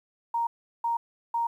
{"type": "tone bursts", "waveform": "sine", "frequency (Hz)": 932.3, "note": "A#5", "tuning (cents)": 0, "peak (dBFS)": -24, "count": 3, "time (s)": [0.34, 1.47], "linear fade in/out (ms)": 5, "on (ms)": 130, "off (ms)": 370, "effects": ["10-bit"]}